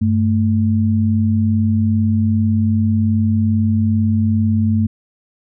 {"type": "tone pair together", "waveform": "sine", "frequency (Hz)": [98, 220.5], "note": ["G2", "A3"], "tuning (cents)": [0, 4], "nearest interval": "octave + major second", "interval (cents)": 1404, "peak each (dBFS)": -15, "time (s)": [0.01, 4.87], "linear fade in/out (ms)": 10, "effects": []}